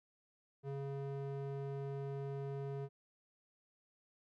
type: tone with band-pass filter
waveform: square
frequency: 138.59 Hz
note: C#3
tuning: in tune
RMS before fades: -42 dBFS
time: 0.63-2.89 s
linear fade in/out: 50 ms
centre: 330 Hz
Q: 1.2
effects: none